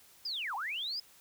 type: linear two-way sweep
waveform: sine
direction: down then up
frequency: 5140 to 758 to 5140 Hz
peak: -34 dBFS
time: 0.25-1 s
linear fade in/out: 5 ms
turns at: 0.55 s
effects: white hiss -60 dBFS RMS until 1.2 s